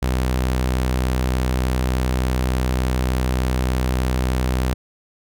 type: tone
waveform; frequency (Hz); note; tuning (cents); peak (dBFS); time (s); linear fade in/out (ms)
sawtooth; 63.4; B1; +46; -14; 0.02-4.74; 10
effects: none